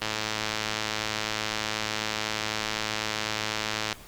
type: click train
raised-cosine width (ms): 0.2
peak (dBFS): -10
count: 423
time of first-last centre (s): 0.02-3.927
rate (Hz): 108
effects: pink hiss -48 dBFS RMS until 4.07 s + Opus 24 kbps